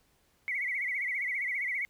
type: tone with vibrato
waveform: triangle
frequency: 2100 Hz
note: C7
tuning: 6 cents sharp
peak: -26 dBFS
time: 0.48-1.85 s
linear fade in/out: 0 ms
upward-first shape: sine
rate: 15 Hz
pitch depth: 130 cents each way
effects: tanh soft clip ceiling -28 dBFS + pink hiss -69 dBFS RMS until 1.89 s